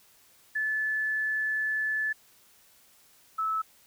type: tone pair in turn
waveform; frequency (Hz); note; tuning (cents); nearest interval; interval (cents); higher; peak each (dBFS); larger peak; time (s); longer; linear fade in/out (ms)
sine; 1735 / 1303.9; A6 / E6; -25 / -19; perfect fourth; 494; first; -26; neither; 0.55-2.13 / 3.38-3.62; first; 10
effects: white hiss -60 dBFS RMS until 3.86 s